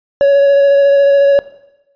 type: tone with vibrato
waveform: triangle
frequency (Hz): 560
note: C#5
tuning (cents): +18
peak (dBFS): -4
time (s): 0.21-1.39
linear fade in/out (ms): 0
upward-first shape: square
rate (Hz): 14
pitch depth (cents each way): 11
effects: noise-tail reverb RT60 0.9 s tail -17 dB re dry + resampled to 11025 Hz